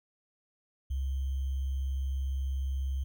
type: tone with sample-and-hold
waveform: sine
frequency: 67 Hz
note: C2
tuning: 42 cents sharp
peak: -29 dBFS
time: 0.9-3.04 s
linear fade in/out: 10 ms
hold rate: 3150 Hz
effects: none